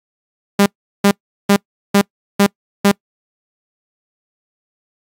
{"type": "tone bursts", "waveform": "sawtooth", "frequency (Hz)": 200.8, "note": "G3", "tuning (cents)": 42, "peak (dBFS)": -4, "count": 6, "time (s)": [0.59, 2.916], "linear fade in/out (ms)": 5, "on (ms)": 71, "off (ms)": 380, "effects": ["noise-tail reverb RT60 0.1 s tail -25 dB re dry", "AAC 48 kbps"]}